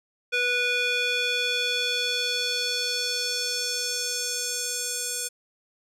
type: tone with band-pass filter sweep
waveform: square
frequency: 490.6 Hz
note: B4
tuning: 12 cents flat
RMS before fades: -27 dBFS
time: 0.32-5.29 s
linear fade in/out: 20 ms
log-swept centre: 2400 to 8200 Hz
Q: 2.1
effects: none